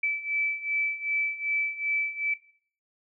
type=beating tone pair; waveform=sine; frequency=2311 / 2313.6 Hz; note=D7 / D7; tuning=-28 / -27 cents; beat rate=2.6 Hz; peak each=-31 / -27 dBFS; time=0.03-2.34 s; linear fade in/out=5 ms; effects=noise-tail reverb RT60 0.5 s tail -17 dB re dry